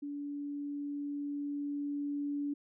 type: tone with level ramp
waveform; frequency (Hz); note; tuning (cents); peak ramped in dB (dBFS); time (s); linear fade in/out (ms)
sine; 287.5; D4; -37; -37 to -32; 0.02-2.54; 10
effects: none